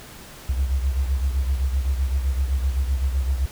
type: beating tone pair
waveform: sine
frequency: 65.41 / 73.21 Hz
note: C2 / D2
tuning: 0 / -5 cents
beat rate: 7.8 Hz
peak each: -20 / -27 dBFS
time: 0.49-3.46 s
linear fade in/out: 5 ms
effects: pink hiss -42 dBFS RMS until 3.51 s